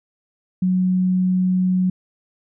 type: tone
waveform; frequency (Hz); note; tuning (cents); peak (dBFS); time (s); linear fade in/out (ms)
sine; 184.1; F#3; -8; -15; 0.62-1.9; 5
effects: none